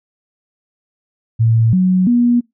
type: tone with pitch steps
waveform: sine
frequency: 113.6 / 184.7 / 240.7 Hz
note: A#2 / F#3 / B3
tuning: -44 / -3 / -44 cents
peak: -9 dBFS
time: 1.39-2.41 s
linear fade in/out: 20 ms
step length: 340 ms
effects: noise-tail reverb RT60 0.2 s tail -25 dB re dry